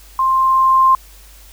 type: tone with level ramp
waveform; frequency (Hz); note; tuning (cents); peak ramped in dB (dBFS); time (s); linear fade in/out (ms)
sine; 1053; C6; +11; -12 to -7; 0.19-0.95; 2
effects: added 50 Hz sine -41 dBFS peak until 1.52 s + white hiss -45 dBFS RMS until 1.52 s